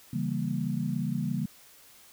sine chord, C# diminished seventh, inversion none, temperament equal, 138.59 / 164.81 / 196 / 233.1 Hz, C#3 / E3 / G3 / Bb3, 0 / 0 / 0 / 0 cents, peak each -33 dBFS, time 0.13-1.46 s, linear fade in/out 5 ms, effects white hiss -55 dBFS RMS until 2.12 s

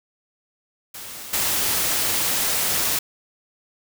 white noise with level steps, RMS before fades -36 / -22 dBFS, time 0.94-2.99 s, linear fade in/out 5 ms, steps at 1.33 s, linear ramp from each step 5 ms, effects none

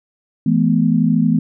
sine chord, E suspended fourth, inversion none, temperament equal with one note detuned, 164.81 / 214.5 / 246.9 Hz, E3 / A3 / B3, 0 / -44 / 0 cents, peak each -16 dBFS, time 0.46-1.39 s, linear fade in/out 5 ms, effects none

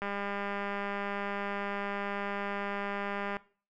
click train, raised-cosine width 0.5 ms, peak -21 dBFS, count 674, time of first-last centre 0.02-3.368 s, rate 201 Hz, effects noise-tail reverb RT60 0.4 s tail -19 dB re dry

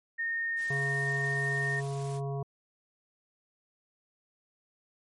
sine tone, 1837 Hz, A#6, 26 cents flat, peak -29 dBFS, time 0.18-1.81 s, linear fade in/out 20 ms
white noise, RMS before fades -49 dBFS, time 0.56-2.21 s, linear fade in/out 50 ms
harmonic tone, 138.59 Hz, C#3, in tune, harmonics 1 / 3 / 5 / 7 / 8, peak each -32 / -38 / -41 / -49 / -50 dBFS, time 0.7-2.43 s, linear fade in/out 5 ms
effects MP3 48 kbps

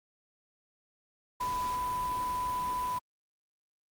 sine tone in noise, 997 Hz, B5, 16 cents sharp, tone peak -30 dBFS, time 1.4-2.99 s, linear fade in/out 10 ms, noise pink, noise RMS -43 dBFS, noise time 1.4-2.99 s, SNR +10 dB, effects Opus 48 kbps

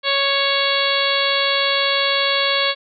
harmonic tone with a mistuned harmonic, 554.4 Hz, C#5, in tune, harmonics 1 / 2 / 3 / 4 / 5 / 6 / 7 / 8, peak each -23 / -24 / -25 / -24 / -26 / -22 / -25 / -25 dBFS, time 0.03-2.75 s, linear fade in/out 50 ms, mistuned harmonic 6, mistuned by +20 cents, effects none

